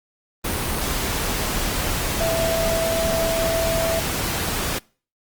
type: tone in noise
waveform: sine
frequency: 659.3 Hz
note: E5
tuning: in tune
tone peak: -20 dBFS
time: 2.2-4 s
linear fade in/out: 10 ms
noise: pink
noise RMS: -24 dBFS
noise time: 0.44-4.79 s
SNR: +1 dB
effects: noise-tail reverb RT60 0.4 s tail -25 dB re dry + Opus 32 kbps